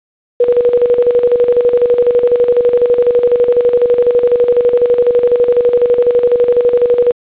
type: tone with tremolo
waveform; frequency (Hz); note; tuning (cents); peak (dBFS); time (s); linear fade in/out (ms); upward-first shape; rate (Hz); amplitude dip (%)
sine; 485.2; B4; -31; -5; 0.4-7.12; 5; square; 12; 60
effects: resampled to 8000 Hz + 7-bit